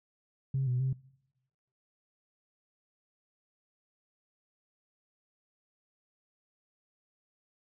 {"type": "tone with pitch steps", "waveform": "sine", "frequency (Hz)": [134.3, 124.7, 132.1], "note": ["C3", "B2", "C3"], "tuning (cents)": [46, 17, 17], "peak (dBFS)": -26, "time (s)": [0.54, 0.93], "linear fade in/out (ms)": 5, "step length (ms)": 130, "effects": ["noise-tail reverb RT60 1.0 s tail -24 dB re dry", "tanh soft clip ceiling -23 dBFS"]}